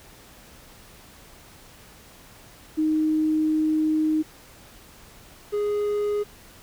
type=tone pair in turn; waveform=sine / triangle; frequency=311.1 / 414.4 Hz; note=D#4 / G#4; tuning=0 / -4 cents; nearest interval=perfect fourth; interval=496 cents; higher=second; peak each=-19 / -20 dBFS; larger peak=first; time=2.77-4.23 / 5.52-6.24 s; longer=first; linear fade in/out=20 ms; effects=pink hiss -49 dBFS RMS until 6.62 s